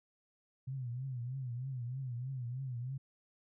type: tone with vibrato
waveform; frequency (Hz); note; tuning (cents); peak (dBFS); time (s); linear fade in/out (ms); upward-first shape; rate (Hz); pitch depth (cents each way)
sine; 126.7; B2; +45; -37; 0.67-2.98; 10; triangle; 3.2; 140
effects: none